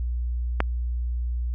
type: click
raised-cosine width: 0.5 ms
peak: -6 dBFS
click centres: 0.604 s
effects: added 60 Hz sine -24 dBFS peak until 1.54 s